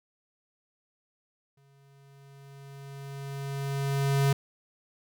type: tone with exponential growth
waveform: square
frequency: 138.59 Hz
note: C#3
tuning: in tune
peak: -21 dBFS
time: 1.57-4.33 s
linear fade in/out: 5 ms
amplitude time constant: 600 ms
effects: none